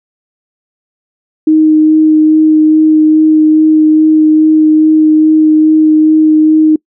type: tone with vibrato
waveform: sine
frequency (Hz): 311.1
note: D#4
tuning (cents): 0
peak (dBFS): -3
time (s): 1.47-6.76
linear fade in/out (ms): 5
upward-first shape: sine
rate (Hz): 2.4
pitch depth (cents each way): 10
effects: noise-tail reverb RT60 0.1 s tail -26 dB re dry